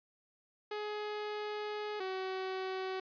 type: tone pair in turn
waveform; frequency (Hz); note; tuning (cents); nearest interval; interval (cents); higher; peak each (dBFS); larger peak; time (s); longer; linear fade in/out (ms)
sawtooth; 420.4 / 377.3; G#4 / F#4; +21 / +34; major second; 187; first; -33 / -32; second; 0.71-2 / 2-3; first; 5
effects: resampled to 11025 Hz